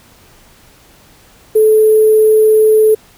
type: tone with sample-and-hold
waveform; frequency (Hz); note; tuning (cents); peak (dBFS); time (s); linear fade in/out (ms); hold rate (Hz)
sine; 433; A4; -28; -5; 1.55-2.95; 10; 11025
effects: pink hiss -45 dBFS RMS until 3.17 s